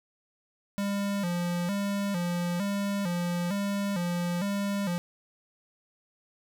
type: tone with vibrato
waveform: square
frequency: 187.2 Hz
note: F#3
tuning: 20 cents sharp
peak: -28 dBFS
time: 0.78-4.98 s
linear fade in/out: 0 ms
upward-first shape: square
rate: 1.1 Hz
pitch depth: 120 cents each way
effects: none